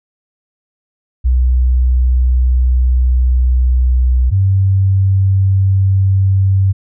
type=tone pair in turn; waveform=sine; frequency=62.6 / 96.43 Hz; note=B1 / G2; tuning=+24 / -28 cents; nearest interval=perfect fifth; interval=748 cents; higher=second; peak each=-8 dBFS; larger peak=neither; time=1.24-4.31 / 4.31-6.73 s; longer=first; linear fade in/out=20 ms; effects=none